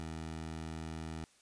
15% pulse tone, 80 Hz, D#2, 49 cents sharp, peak -34 dBFS, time 0-1.24 s, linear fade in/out 0 ms, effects white hiss -66 dBFS RMS until 1.41 s + resampled to 22050 Hz

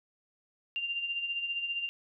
sine tone with tremolo, 2786 Hz, F7, 5 cents flat, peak -29 dBFS, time 0.76-1.89 s, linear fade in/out 0 ms, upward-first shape sine, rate 15 Hz, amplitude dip 55%, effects none

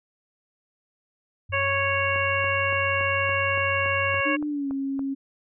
sine tone with vibrato, 94.3 Hz, F#2, 33 cents sharp, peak -32 dBFS, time 1.49-4.21 s, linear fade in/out 10 ms, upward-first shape square, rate 1.2 Hz, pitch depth 10 cents each way
harmonic tone, 553 Hz, C#5, 4 cents flat, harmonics 1 / 2 / 3 / 4 / 5, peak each -28 / -28 / -28 / -28 / -28 dBFS, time 1.52-4.37 s, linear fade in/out 20 ms
click train, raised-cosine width 1 ms, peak -25 dBFS, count 11, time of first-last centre 2.16-4.993 s, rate 3.53 Hz
sine tone with pitch glide, 297.7 to 273 Hz, D4 to C#4, +24 to -26 cents, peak -25 dBFS, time 4.25-5.15 s, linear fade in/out 20 ms, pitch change -150 cents, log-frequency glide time 4.48-4.7 s
effects none

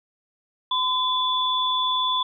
sine tone pair together, 1018 / 3458 Hz, C6 / A7, -48 / -31 cents, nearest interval octave + major sixth, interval 2117 cents, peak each -23 dBFS, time 0.71-2.23 s, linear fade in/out 5 ms, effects none

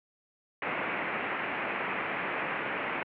white low-pass noise, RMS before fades -33 dBFS, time 0.62-3.03 s, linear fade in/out 2 ms, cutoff 2500 Hz, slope 48 dB/octave, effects high-pass 200 Hz 12 dB/octave

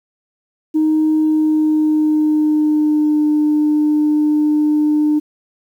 sine tone with pitch glide, 311.1 to 301.2 Hz, D#4 to D4, 0 to +44 cents, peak -10 dBFS, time 0.74-5.2 s, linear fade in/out 20 ms, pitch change -56 cents, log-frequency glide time 1.16-3.25 s, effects tanh soft clip ceiling -8 dBFS + 8-bit

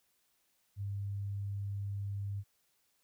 sine tone, 100 Hz, G2, 35 cents sharp, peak -35 dBFS, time 0.76-2.44 s, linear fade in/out 50 ms, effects white hiss -75 dBFS RMS until 3.03 s

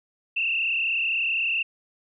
sine tone with frequency modulation, 2698 Hz, E7, 40 cents sharp, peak -22 dBFS, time 0.36-1.63 s, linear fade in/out 10 ms, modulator 35.9 Hz, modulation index 2.6, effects none

